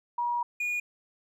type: tone pair in turn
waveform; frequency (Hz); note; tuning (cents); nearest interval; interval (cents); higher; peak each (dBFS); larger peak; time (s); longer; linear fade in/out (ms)
sine / triangle; 958 / 2443; A#5 / D#7; +47 / -32; octave + major third; 1621; second; -26; neither; 0.18-0.43 / 0.6-0.8; first; 5
effects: none